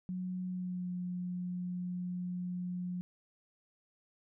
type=tone with pitch glide; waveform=sine; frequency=183 to 179.34 Hz; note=F#3 to F3; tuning=-19 to +46 cents; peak=-35 dBFS; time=0.09-3.01 s; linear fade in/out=0 ms; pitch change=-35 cents; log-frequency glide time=0.47-0.92 s; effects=none